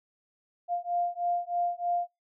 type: beating tone pair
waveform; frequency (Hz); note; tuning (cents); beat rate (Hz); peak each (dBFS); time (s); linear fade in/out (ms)
sine; 698.5 / 701.7; F5 / F5; 0 / +8; 3.2; -30; 0.68-2.08; 50
effects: noise-tail reverb RT60 0.2 s tail -25 dB re dry